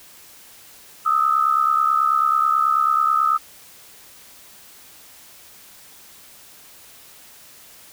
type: tone pair together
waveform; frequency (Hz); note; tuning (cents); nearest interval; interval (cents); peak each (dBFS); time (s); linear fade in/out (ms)
sine; 1238.8 / 1308; D#6 / E6; -8 / -14; minor second; 94; -18; 1.05-3.38; 20
effects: white hiss -46 dBFS RMS until 7.92 s